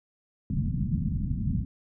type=low-pass noise; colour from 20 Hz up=white; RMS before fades=-28 dBFS; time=0.5-1.65 s; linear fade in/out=2 ms; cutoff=220 Hz; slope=48 dB/octave; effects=none